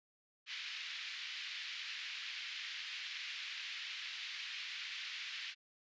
pink band-pass noise, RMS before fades -45 dBFS, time 0.46-5.55 s, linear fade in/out 50 ms, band 2000 to 4300 Hz, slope 24 dB/octave, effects resampled to 16000 Hz

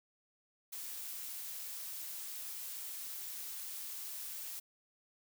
blue noise, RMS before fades -44 dBFS, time 0.72-4.6 s, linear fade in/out 10 ms, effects none

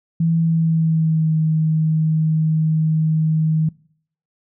sine tone with pitch glide, 164.81 to 157.73 Hz, E3 to D#3, 0 to +24 cents, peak -14 dBFS, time 0.2-3.69 s, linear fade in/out 5 ms, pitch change -76 cents, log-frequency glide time 0.37-1.36 s, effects noise-tail reverb RT60 0.6 s tail -23 dB re dry

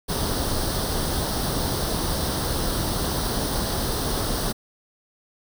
pink noise with comb filter, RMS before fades -25 dBFS, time 0.08-4.53 s, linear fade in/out 20 ms, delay 0.21 ms, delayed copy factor +0.7, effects none

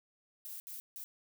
violet noise bursts at uneven times, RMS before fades -45 dBFS, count 3, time 0.45-0.6 / 0.67-0.8 / 0.96-1.04 s, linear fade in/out 0 ms, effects none

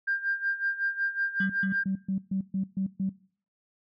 sine tone with tremolo, 1594 Hz, G6, 28 cents sharp, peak -23 dBFS, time 0.07-1.84 s, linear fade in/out 10 ms, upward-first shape sine, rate 5.4 Hz, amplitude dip 80%
sine tone bursts, 191.6 Hz, G3, 39 cents flat, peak -25 dBFS, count 8, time 1.4-3.094 s, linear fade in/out 5 ms, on 98 ms, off 130 ms
effects noise-tail reverb RT60 0.5 s tail -21 dB re dry + tanh soft clip ceiling -18 dBFS

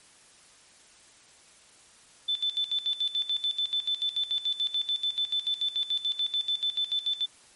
sine tone with tremolo, 3520 Hz, A7, in tune, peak -24 dBFS, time 2.28-7.26 s, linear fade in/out 10 ms, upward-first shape square, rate 6.9 Hz, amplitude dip 80%, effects white hiss -56 dBFS RMS until 7.55 s + MP3 48 kbps

